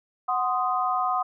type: chord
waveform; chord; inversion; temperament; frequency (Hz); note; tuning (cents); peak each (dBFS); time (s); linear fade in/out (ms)
sine; C diminished; second; equal with one note detuned; 740 / 1041.1 / 1244.5; Gb5 / C6 / Eb6; 0 / -9 / 0; -26 / -28 / -26; 0.28-1.23; 10
effects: none